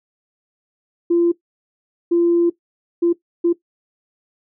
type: tone bursts at uneven times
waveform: sine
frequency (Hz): 342.8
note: F4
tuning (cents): -32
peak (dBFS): -11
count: 4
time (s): 1.1-1.32 / 2.11-2.5 / 3.02-3.13 / 3.44-3.53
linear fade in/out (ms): 10
effects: noise-tail reverb RT60 0.1 s tail -17 dB re dry + tanh soft clip ceiling -7 dBFS